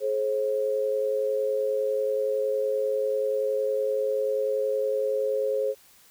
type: tone pair together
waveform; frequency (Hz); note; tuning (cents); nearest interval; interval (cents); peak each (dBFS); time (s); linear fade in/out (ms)
sine; 425.2 / 535.7; G#4 / C5; +41 / +41; major third; 400; -27 / -25; 0-5.75; 50
effects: white hiss -56 dBFS RMS until 6.1 s